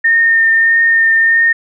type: tone with vibrato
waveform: sine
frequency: 1823 Hz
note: A#6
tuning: 39 cents flat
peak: -7 dBFS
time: 0.04-1.53 s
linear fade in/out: 10 ms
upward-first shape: triangle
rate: 1.6 Hz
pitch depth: 15 cents each way
effects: none